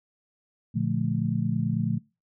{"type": "chord", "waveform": "sine", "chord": "Bb major seventh", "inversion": "none", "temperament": "just", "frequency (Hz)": [116.54, 145.68, 174.81, 218.5], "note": ["Bb2", "D3", "F3", "A3"], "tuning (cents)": [0, -14, 2, -12], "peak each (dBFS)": -29, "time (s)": [0.74, 1.99], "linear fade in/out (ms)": 20, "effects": ["noise-tail reverb RT60 0.3 s tail -26 dB re dry"]}